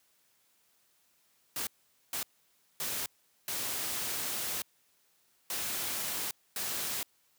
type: noise bursts at uneven times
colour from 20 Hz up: white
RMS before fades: -35 dBFS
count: 6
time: 1.56-1.67 / 2.13-2.23 / 2.8-3.06 / 3.48-4.62 / 5.5-6.31 / 6.56-7.03 s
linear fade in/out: 2 ms
effects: white hiss -70 dBFS RMS until 7.38 s + high-pass 80 Hz 12 dB/octave